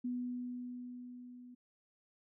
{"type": "tone with level ramp", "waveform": "sine", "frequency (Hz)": 246.9, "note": "B3", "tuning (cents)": 0, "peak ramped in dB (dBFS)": [-34, -51], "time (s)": [0.04, 1.55], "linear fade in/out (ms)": 10, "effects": []}